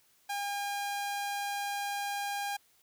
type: tone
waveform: sawtooth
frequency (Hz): 808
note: G#5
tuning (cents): -48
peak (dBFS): -29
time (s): 0.29-2.57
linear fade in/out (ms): 10
effects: white hiss -67 dBFS RMS until 2.82 s